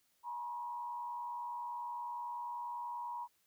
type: tone with frequency modulation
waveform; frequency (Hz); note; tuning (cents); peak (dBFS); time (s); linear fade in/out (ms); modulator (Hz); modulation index
sine; 960; B5; -49; -39; 0.23-3.28; 50; 89.8; 0.64
effects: white hiss -75 dBFS RMS until 3.46 s